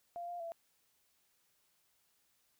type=tone with pitch steps; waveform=sine; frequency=693 / 700 / 671 Hz; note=F5 / F5 / E5; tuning=-14 / +4 / +31 cents; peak=-40 dBFS; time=0.16-0.52 s; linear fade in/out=0 ms; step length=120 ms; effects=white hiss -75 dBFS RMS until 2.59 s